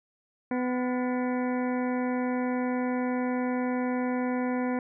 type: harmonic tone with a mistuned harmonic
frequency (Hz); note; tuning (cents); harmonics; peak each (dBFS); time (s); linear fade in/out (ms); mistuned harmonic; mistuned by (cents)
250.6; B3; +25; 1 / 2 / 3 / 4 / 6 / 7 / 8 / 9; -27 / -33 / -37 / -39 / -43 / -44 / -45 / -46; 0.51-4.79; 2; 6; -69
effects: none